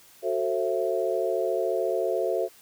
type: chord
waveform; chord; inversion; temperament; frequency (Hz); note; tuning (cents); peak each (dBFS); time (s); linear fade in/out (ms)
sine; F# half-diminished seventh; none; just; 370 / 444 / 532.8 / 666; F#4 / A4 / C5 / E5; 0 / +16 / +31 / +18; -29; 0.22-2.49; 50
effects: white hiss -54 dBFS RMS until 2.61 s